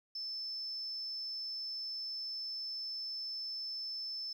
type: tone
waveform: sine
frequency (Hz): 5274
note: E8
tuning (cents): 0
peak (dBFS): -38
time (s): 0.15-4.33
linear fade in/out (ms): 5
effects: 11-bit